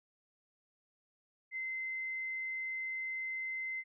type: tone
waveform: sine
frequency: 2066 Hz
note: C7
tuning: 22 cents flat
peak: -36 dBFS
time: 1.51-3.84 s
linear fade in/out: 50 ms
effects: none